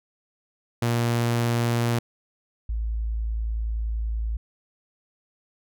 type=tone pair in turn; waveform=sawtooth / sine; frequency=118.1 / 55.25 Hz; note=A#2 / A1; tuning=+23 / +8 cents; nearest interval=octave + minor second; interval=1315 cents; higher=first; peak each=-17 / -24 dBFS; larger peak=first; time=0.82-1.99 / 2.69-4.37 s; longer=second; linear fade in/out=5 ms; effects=none